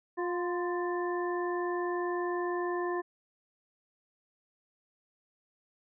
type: harmonic tone with a mistuned harmonic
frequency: 353.8 Hz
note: F4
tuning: 23 cents sharp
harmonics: 1 / 2 / 3 / 5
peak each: -31 / -39 / -37 / -41 dBFS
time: 0.17-3.02 s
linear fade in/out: 20 ms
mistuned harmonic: 3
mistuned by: -38 cents
effects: none